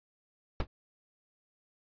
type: noise with exponential decay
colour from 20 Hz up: brown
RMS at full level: -23 dBFS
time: 0.6-0.67 s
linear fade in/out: 2 ms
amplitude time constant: 15 ms
effects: resampled to 11025 Hz